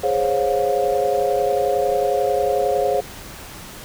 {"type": "chord", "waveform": "sine", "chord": "Db major seventh", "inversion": "second", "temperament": "equal with one note detuned", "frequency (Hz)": [415.3, 523.3, 554.4, 711.9], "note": ["Ab4", "C5", "Db5", "F5"], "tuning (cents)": [0, 0, 0, 33], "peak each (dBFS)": -22, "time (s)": [0.03, 3.01], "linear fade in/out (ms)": 10, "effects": ["pink hiss -37 dBFS RMS until 3.84 s"]}